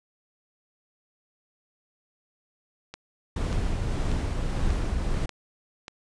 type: click train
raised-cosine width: 0.2 ms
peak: -21 dBFS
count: 6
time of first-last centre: 2.94-5.881 s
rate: 1.7 Hz
type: noise with tremolo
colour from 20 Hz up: brown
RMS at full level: -25 dBFS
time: 3.36-5.26 s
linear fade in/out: 5 ms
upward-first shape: triangle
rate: 1.7 Hz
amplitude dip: 30%
effects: resampled to 22050 Hz